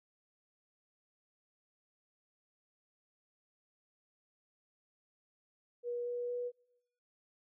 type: tone with pitch steps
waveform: sine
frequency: 481.8 / 484.9 / 488 Hz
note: B4 / B4 / B4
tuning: -43 / -32 / -21 cents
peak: -35 dBFS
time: 5.83-6.52 s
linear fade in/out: 50 ms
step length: 230 ms
effects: noise-tail reverb RT60 0.9 s tail -26 dB re dry